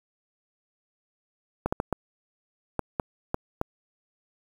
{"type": "clicks", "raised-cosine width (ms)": 1, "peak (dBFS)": -11, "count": 8, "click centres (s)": [1.66, 1.725, 1.801, 1.927, 2.793, 2.998, 3.344, 3.614], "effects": ["7-bit"]}